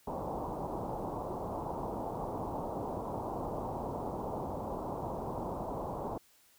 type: low-pass noise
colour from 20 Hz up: white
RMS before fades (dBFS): -38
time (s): 0.07-6.18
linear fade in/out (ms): 5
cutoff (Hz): 990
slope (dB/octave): 48
effects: white hiss -65 dBFS RMS until 6.58 s